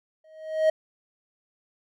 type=tone with exponential growth; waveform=triangle; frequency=630 Hz; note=D#5; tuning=21 cents sharp; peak=-13 dBFS; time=0.24-0.7 s; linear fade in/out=5 ms; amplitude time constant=100 ms; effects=none